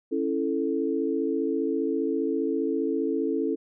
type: chord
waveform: sine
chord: A major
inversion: first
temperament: just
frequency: 275 / 330 / 440 Hz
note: C#4 / E4 / A4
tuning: -14 / +2 / 0 cents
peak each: -28 dBFS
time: 0.11-3.56 s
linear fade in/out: 20 ms
effects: none